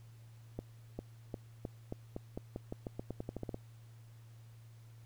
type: accelerating click train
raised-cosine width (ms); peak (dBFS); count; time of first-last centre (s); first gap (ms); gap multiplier
2; -26; 18; 0.59-3.544; 400; 0.88
effects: added 114 Hz sine -53 dBFS peak until 5.05 s + pink hiss -68 dBFS RMS until 5.05 s